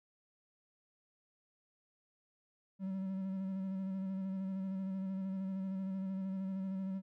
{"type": "tone with vibrato", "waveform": "triangle", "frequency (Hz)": 191.1, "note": "G3", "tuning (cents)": -44, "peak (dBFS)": -34, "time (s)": [2.79, 7.02], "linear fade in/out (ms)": 50, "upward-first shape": "square", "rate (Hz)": 13, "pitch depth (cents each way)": 21, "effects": []}